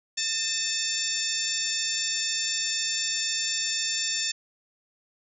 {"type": "harmonic tone with a mistuned harmonic", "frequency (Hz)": 898, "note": "A5", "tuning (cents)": 35, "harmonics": [2, 3, 4, 5, 6, 7, 8], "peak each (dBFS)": [-37, -35, -33, -36, -31, -37, -31], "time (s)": [0.17, 4.32], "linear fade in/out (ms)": 10, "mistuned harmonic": 3, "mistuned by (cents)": -56, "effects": []}